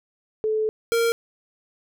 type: tone pair in turn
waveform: sine / square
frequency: 434.1 / 463.1 Hz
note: A4 / A#4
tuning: -23 / -11 cents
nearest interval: minor second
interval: 112 cents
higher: second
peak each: -20 / -19 dBFS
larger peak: second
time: 0.44-0.69 / 0.92-1.12 s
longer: first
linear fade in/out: 0 ms
effects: none